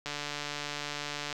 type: click train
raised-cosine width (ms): 0.2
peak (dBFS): -18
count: 186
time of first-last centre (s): 0.06-1.327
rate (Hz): 146
effects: none